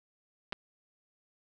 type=clicks; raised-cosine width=0.3 ms; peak=-20 dBFS; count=2; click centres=0.524 / 0.529 s; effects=none